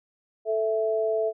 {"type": "tone pair together", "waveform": "sine", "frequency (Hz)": [439.4, 659.3], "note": ["A4", "E5"], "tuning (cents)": [-2, 0], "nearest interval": "perfect fifth", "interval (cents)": 702, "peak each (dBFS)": -25, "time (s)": [0.45, 1.33], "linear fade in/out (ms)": 50, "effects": []}